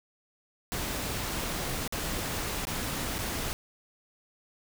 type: noise with dropouts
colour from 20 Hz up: pink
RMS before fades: -33 dBFS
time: 0.72-3.53 s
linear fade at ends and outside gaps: 0 ms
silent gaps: 1.877-1.924 / 2.652-2.67 / 3.183-3.188 s
effects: none